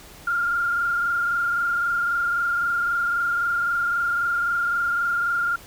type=tone with frequency modulation; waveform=sine; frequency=1400 Hz; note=F6; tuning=4 cents sharp; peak=-20 dBFS; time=0.27-5.56 s; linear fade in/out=5 ms; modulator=23.8 Hz; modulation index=1.1; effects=pink hiss -45 dBFS RMS until 5.66 s